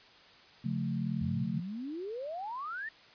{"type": "chord", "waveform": "sine", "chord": "Db augmented", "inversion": "none", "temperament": "equal with one note detuned", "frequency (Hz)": [138.59, 178.28, 220], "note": ["Db3", "F3", "A3"], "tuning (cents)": [0, 36, 0], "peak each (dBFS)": -35, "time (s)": [0.64, 1.6], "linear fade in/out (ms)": 10}
{"type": "exponential sweep", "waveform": "sine", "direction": "up", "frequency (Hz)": [82, 1864.7], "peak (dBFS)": -36, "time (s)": [1.21, 2.89], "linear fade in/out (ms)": 5}
{"effects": ["white hiss -57 dBFS RMS until 3.14 s", "resampled to 11025 Hz"]}